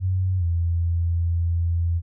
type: tone with pitch glide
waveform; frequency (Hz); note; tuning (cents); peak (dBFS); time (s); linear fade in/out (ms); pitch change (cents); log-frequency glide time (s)
sine; 93 to 84.79; F#2 to E2; +9 to +49; -19; 0-2.02; 50; -160; 0.38-0.44
effects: none